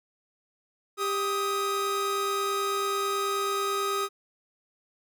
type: tone pair together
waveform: 45% pulse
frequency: 396 / 1257.2 Hz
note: G4 / D#6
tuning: +18 / +18 cents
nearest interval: octave + minor sixth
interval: 2000 cents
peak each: -30 / -28 dBFS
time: 0.97-4.09 s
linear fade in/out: 50 ms
effects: none